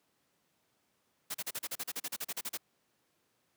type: noise bursts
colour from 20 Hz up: white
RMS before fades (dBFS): -37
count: 16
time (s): 1.3-2.575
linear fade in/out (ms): 10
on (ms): 45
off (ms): 37
effects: pink hiss -75 dBFS RMS until 3.56 s + high-pass 150 Hz 12 dB/octave